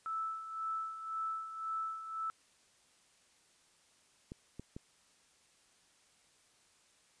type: tone with tremolo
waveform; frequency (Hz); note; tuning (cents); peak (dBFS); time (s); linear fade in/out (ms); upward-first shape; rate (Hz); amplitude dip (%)
sine; 1315; E6; -5; -34; 0.06-2.3; 0; sine; 1.9; 65
type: clicks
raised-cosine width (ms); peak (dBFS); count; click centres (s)
3; -31; 3; 4.319 / 4.596 / 4.765
effects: white hiss -68 dBFS RMS until 7.2 s + resampled to 22050 Hz